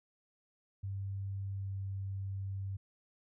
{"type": "tone with pitch glide", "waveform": "sine", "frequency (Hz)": [98, 97.32], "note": ["G2", "G2"], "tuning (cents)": [0, -12], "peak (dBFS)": -36, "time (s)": [0.83, 2.77], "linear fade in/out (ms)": 10, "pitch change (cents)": -12, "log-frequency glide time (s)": [1.55, 1.71], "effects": []}